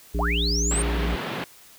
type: harmonic tone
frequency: 58.27 Hz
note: A#1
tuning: in tune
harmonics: 1 / 3 / 5 / 7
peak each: -23 / -32 / -33 / -33 dBFS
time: 0.14-1.16 s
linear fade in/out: 10 ms
type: linear sweep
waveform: sine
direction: up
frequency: 570 to 8880 Hz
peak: -24 dBFS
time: 0.19-0.82 s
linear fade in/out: 0 ms
type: band-pass noise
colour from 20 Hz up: pink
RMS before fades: -31 dBFS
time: 0.71-1.44 s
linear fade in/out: 0 ms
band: 140 to 3600 Hz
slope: 24 dB/octave
effects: white hiss -50 dBFS RMS until 1.78 s